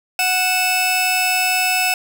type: tone pair together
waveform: sawtooth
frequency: 738.4 / 2620 Hz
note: F#5 / E7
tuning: -4 / -11 cents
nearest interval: octave + minor seventh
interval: 2193 cents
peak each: -16 / -14 dBFS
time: 0.19-1.94 s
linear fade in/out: 2 ms
effects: none